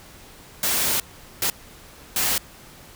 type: noise bursts at uneven times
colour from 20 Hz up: white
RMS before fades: -22 dBFS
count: 3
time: 0.63-1 / 1.42-1.5 / 2.16-2.38 s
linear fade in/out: 2 ms
effects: pink hiss -46 dBFS RMS until 2.95 s